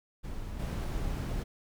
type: noise with level steps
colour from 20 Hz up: brown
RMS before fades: -39 / -33 dBFS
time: 0.23-1.44 s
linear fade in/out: 20 ms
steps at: 0.59 s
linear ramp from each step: 10 ms
effects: none